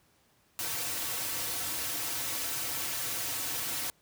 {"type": "noise with comb filter", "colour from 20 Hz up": "white", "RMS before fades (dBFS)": -34, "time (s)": [0.59, 3.9], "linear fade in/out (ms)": 0, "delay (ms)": 4.9, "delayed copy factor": -0.9, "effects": ["pink hiss -67 dBFS RMS until 4.01 s", "high-pass 60 Hz 12 dB/octave"]}